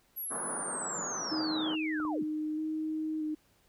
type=linear sweep; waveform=sine; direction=down; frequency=11770 to 102.8 Hz; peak=-35 dBFS; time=0.16-2.24 s; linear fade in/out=20 ms
type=band-pass noise; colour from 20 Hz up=white; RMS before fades=-40 dBFS; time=0.3-1.76 s; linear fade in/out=20 ms; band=150 to 1500 Hz; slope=48 dB/octave
type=tone with vibrato; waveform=sine; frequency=310 Hz; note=D#4; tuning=6 cents flat; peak=-31 dBFS; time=1.31-3.35 s; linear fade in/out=10 ms; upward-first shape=square; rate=0.79 Hz; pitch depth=15 cents each way
type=clicks; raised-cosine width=1 ms; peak=-33 / -32 dBFS; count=2; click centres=2.001 / 2.051 s
effects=pink hiss -68 dBFS RMS until 3.68 s